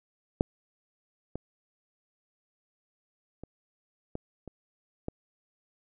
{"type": "clicks", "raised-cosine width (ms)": 2, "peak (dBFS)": [-9, -21, -28, -22, -28, -19], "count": 6, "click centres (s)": [0.409, 1.356, 3.436, 4.154, 4.477, 5.084], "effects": []}